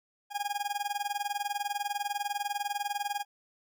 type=tone with tremolo; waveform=40% pulse; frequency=817 Hz; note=G#5; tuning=29 cents flat; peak=-27 dBFS; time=0.3-3.25 s; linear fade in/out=50 ms; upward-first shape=sine; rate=20 Hz; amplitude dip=90%; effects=none